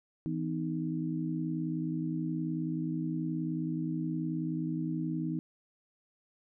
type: tone cluster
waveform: sine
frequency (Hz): 163 / 253.9 / 312.8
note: E3 / B3 / D#4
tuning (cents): -19 / +48 / +9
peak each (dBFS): -34 / -37 / -35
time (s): 0.26-5.39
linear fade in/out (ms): 0
effects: none